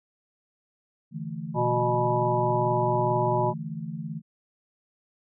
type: chord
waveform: sine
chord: D suspended second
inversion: none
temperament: equal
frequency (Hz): 146.83 / 164.81 / 220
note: D3 / E3 / A3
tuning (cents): 0 / 0 / 0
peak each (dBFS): -37 / -34 / -37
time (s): 1.11-4.22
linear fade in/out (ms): 50
type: harmonic tone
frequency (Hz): 122.2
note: B2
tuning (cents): -18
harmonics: 1 / 3 / 5 / 7 / 8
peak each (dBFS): -28 / -28 / -28 / -28 / -28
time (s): 1.54-3.54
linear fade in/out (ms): 50
effects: none